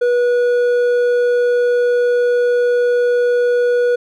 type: tone with hard clipping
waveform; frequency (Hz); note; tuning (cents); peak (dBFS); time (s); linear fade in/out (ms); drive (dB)
sine; 486.4; B4; -26; -13; 0.01-3.96; 10; 5
effects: none